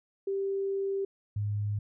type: tone pair in turn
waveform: sine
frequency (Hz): 392 / 103.59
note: G4 / G#2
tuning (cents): 0 / -4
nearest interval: octave + major seventh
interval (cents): 2304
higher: first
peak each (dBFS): -28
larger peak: neither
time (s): 0.27-1.05 / 1.36-1.79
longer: first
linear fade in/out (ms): 5
effects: none